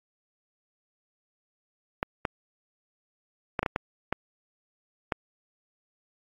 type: clicks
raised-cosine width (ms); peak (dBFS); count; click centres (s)
0.5; -11; 8; 2.029 / 2.252 / 3.592 / 3.63 / 3.662 / 3.761 / 4.126 / 5.122
effects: AAC 32 kbps